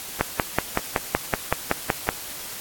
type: click train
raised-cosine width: 0.5 ms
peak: -3 dBFS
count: 11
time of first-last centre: 0.21-2.09 s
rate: 5.32 Hz
effects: white hiss -35 dBFS RMS until 2.6 s + AAC 64 kbps